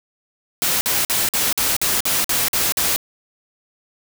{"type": "noise bursts", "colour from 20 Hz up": "white", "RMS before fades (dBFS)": -19, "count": 10, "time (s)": [0.62, 2.961], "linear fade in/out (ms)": 0, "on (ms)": 190, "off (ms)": 49, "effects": []}